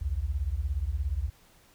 sine beating tone pair, 60.8 / 77.8 Hz, B1 / D#2, -26 / 0 cents, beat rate 17 Hz, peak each -30 dBFS, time 0.01-1.3 s, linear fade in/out 10 ms, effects pink hiss -60 dBFS RMS until 1.74 s

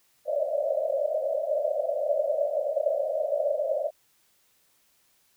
white band-pass noise, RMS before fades -27 dBFS, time 0.25-3.91 s, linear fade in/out 50 ms, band 550 to 630 Hz, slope 96 dB/octave, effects white hiss -66 dBFS RMS until 5.36 s

